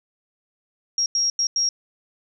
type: tone bursts at uneven times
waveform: sine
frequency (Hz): 5600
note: F8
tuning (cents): +4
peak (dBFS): -18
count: 4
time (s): 0.98-1.06 / 1.15-1.3 / 1.39-1.47 / 1.56-1.69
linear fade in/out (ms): 2
effects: none